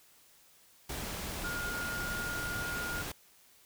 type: tone in noise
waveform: sine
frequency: 1422 Hz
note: F6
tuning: 31 cents sharp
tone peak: -36 dBFS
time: 1.44-3.02 s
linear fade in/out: 5 ms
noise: pink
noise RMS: -39 dBFS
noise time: 0.89-3.12 s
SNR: 0 dB
effects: white hiss -62 dBFS RMS until 3.65 s